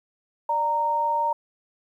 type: tone pair together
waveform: sine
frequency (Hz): 588.8 / 926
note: D5 / A#5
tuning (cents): +4 / -12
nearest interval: minor sixth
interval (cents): 784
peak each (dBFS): -30 / -21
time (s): 0.49-1.33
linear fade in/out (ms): 5
effects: 10-bit